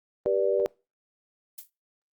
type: chord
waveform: sine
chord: G major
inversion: none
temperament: equal with one note detuned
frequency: 392 / 484.6 / 587.3 Hz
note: G4 / B4 / D5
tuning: 0 / -33 / 0 cents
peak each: -26 dBFS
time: 0.26-0.66 s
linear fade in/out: 0 ms
type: noise with exponential decay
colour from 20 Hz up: violet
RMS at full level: -35 dBFS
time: 1.58-1.7 s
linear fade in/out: 5 ms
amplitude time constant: 25 ms
effects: noise-tail reverb RT60 0.3 s tail -25 dB re dry + Opus 32 kbps